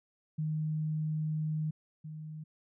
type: tone pair in turn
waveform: sine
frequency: 155 / 155 Hz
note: D#3 / D#3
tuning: -6 / -6 cents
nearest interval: unison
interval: 0 cents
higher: neither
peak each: -30 / -40 dBFS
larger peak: first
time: 0.38-1.71 / 2.04-2.44 s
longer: first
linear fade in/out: 10 ms
effects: none